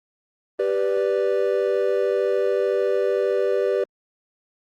triangle chord, G major, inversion none, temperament equal, 392 / 493.9 / 587.3 Hz, G4 / B4 / D5, 0 / 0 / 0 cents, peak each -20 / -21 / -23 dBFS, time 0.59-3.84 s, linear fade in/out 5 ms, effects Opus 24 kbps

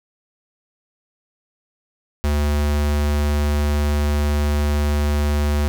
square tone, 73.5 Hz, D2, 2 cents sharp, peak -17 dBFS, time 2.24-5.68 s, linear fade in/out 0 ms, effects 8-bit

